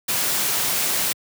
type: noise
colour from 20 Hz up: white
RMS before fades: -22 dBFS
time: 0.08-1.13 s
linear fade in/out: 10 ms
effects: high-pass 100 Hz 12 dB/octave